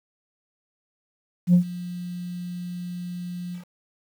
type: tone with ADSR envelope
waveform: sine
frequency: 177.2 Hz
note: F3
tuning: 25 cents sharp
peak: -9 dBFS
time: 1.47-3.65 s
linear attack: 68 ms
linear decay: 96 ms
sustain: -21 dB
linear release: 110 ms
effects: tanh soft clip ceiling -10 dBFS + 8-bit